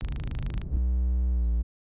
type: click train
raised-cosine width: 0.2 ms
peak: -23 dBFS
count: 17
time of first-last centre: 0.01-0.616 s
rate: 26.4 Hz
type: low-pass noise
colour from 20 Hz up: pink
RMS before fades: -31 dBFS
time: 0.02-0.77 s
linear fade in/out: 2 ms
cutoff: 130 Hz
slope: 12 dB/octave
type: tone with pitch glide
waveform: triangle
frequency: 61.8 to 57.66 Hz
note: B1 to A#1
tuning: +2 to -18 cents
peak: -20 dBFS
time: 0.71-1.63 s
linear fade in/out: 20 ms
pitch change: -120 cents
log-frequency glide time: 1.31-1.49 s
effects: resampled to 8000 Hz